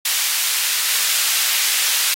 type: high-pass noise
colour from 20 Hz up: pink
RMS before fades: -19 dBFS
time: 0.05-2.14 s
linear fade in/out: 5 ms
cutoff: 2400 Hz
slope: 12 dB/octave
effects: AAC 48 kbps